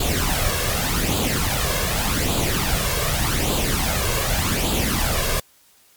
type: noise with flanger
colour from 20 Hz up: pink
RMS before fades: -21 dBFS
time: 0-5.4 s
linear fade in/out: 5 ms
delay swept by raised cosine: 0.26 to 1.86 ms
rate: 0.85 Hz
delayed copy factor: +0.6
effects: white hiss -55 dBFS RMS until 5.96 s + MP3 96 kbps